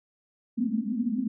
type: band-pass noise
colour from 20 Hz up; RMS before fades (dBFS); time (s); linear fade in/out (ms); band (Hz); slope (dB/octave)
white; -28; 0.57-1.28; 10; 210 to 250; 96
effects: none